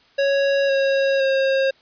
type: tone with pitch steps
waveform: square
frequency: 554.4 / 545.8 / 537.4 Hz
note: C#5 / C#5 / C5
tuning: 0 / -27 / +46 cents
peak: -17 dBFS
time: 0.18-1.71 s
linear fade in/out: 10 ms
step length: 510 ms
effects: white hiss -55 dBFS RMS until 1.81 s + resampled to 11025 Hz